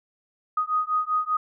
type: beating tone pair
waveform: sine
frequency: 1244.5 / 1249.6 Hz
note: D#6 / D#6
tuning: 0 / +7 cents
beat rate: 5.1 Hz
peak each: -25 dBFS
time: 0.57-1.37 s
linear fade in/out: 5 ms
effects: none